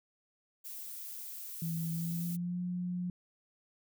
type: noise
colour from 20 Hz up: violet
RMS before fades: -44 dBFS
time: 0.64-2.37 s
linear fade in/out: 20 ms
type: tone with pitch glide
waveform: sine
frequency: 164.81 to 178.69 Hz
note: E3 to F3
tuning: 0 to +40 cents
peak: -33 dBFS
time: 1.62-3.1 s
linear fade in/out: 2 ms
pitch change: +140 cents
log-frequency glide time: 1.89-2.6 s
effects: none